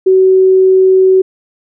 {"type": "tone", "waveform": "sine", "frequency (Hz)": 377, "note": "F#4", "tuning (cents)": 32, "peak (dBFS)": -4, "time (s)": [0.06, 1.22], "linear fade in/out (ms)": 10, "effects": []}